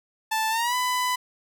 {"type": "tone with pitch glide", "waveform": "sawtooth", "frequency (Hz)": [880, 999.2], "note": ["A5", "B5"], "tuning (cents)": [0, 20], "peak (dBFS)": -19, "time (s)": [0.31, 1.16], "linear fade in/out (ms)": 10, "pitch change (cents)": 220, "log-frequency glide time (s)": [0.5, 0.75], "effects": []}